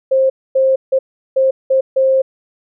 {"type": "tone bursts at uneven times", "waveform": "sine", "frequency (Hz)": 530, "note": "C5", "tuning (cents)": 22, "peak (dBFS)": -9, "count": 6, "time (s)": [[0.11, 0.3], [0.55, 0.76], [0.92, 0.99], [1.36, 1.51], [1.7, 1.81], [1.96, 2.22]], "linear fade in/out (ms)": 10, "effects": []}